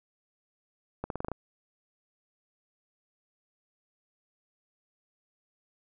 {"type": "accelerating click train", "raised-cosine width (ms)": 1, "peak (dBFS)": -19, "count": 7, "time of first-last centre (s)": [1.04, 1.317], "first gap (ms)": 62, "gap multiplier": 0.88, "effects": []}